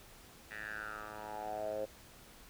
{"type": "tone with band-pass filter sweep", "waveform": "10% pulse", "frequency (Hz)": 106.7, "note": "G#2", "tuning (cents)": 47, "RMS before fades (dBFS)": -42, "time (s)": [0.5, 1.86], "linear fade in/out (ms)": 20, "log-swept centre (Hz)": [2000, 530], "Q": 6.7, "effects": ["pink hiss -57 dBFS RMS until 2.49 s"]}